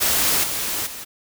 white noise with level steps, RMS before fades -19 / -25 / -34 dBFS, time 0-1.05 s, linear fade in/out 20 ms, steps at 0.43 / 0.86 s, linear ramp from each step 10 ms, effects none

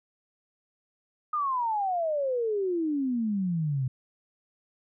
sine exponential sweep, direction down, 1244.5 to 125.4 Hz, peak -25 dBFS, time 1.33-3.88 s, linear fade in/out 5 ms, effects none

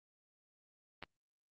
clicks, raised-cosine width 0.3 ms, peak -29 / -30 dBFS, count 2, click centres 1.026 / 1.037 s, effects Opus 24 kbps

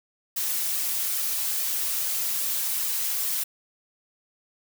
blue noise with flanger, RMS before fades -27 dBFS, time 0.36-3.44 s, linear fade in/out 10 ms, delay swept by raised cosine 1.6 to 7 ms, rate 2.4 Hz, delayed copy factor +0.7, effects none

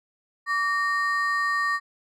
triangle ring-modulated tone, 1500 Hz, F#6, 23 cents sharp, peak -17 dBFS, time 0.46-1.8 s, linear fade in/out 50 ms, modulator 346 Hz, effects none

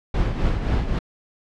brown noise with tremolo, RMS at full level -19 dBFS, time 0.14-0.99 s, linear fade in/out 5 ms, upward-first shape triangle, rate 3.8 Hz, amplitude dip 60%, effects low-pass 4000 Hz 12 dB/octave

